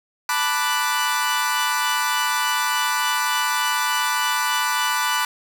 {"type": "chord", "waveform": "sawtooth", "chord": "B minor seventh", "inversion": "third", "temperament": "equal", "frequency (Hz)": [880, 987.8, 1174.7, 1480], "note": ["A5", "B5", "D6", "F#6"], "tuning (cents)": [0, 0, 0, 0], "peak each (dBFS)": [-24, -20, -22, -21], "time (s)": [0.29, 5.25], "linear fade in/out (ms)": 2, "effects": []}